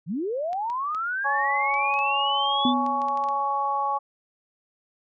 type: linear sweep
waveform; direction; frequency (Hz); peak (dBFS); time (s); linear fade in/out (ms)
sine; up; 138.7 to 3520; -25; 0.06-2.74; 50
type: clicks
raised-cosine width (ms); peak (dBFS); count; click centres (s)
0.2; -26; 12; 0.531 / 0.7 / 0.948 / 1.741 / 1.94 / 1.99 / 2.864 / 3.018 / 3.085 / 3.174 / 3.239 / 3.287
type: harmonic tone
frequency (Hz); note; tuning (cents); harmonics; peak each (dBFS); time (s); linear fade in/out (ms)
279.1; C#4; +12; 2 / 3 / 4; -35 / -25 / -26; 1.24-3.99; 20
type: tone with exponential decay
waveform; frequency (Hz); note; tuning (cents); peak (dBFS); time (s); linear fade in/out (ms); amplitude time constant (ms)
sine; 249.9; B3; +21; -18; 2.65-3.44; 2; 170
effects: none